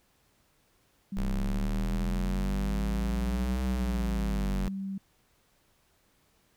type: tone with pitch glide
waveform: sine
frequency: 196 to 194.08 Hz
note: G3 to G3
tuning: 0 to -17 cents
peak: -32 dBFS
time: 1.12-4.98 s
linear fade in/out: 5 ms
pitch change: -17 cents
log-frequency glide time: 1.53-4.24 s
type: linear two-way sweep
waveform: square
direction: up then down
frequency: 30.87 to 63.9 to 45.9 Hz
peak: -29 dBFS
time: 1.17-4.68 s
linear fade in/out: 0 ms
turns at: 3.65 s
effects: pink hiss -68 dBFS RMS until 6.56 s